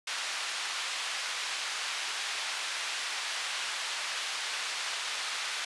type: band-pass noise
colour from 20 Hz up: white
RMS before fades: -35 dBFS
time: 0.07-5.65 s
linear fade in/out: 5 ms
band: 1000 to 4300 Hz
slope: 12 dB/octave
effects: resampled to 24000 Hz